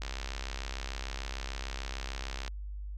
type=click train; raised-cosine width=0.2 ms; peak=-21 dBFS; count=165; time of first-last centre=0.02-2.479 s; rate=66.7 Hz; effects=added 50 Hz sine -37 dBFS peak until 2.97 s